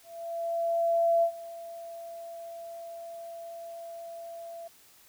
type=tone with ADSR envelope; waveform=sine; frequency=674 Hz; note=E5; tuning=38 cents sharp; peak=-20 dBFS; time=0.03-4.68 s; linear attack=1200 ms; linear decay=81 ms; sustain=-19 dB; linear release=9 ms; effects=white hiss -58 dBFS RMS until 5.08 s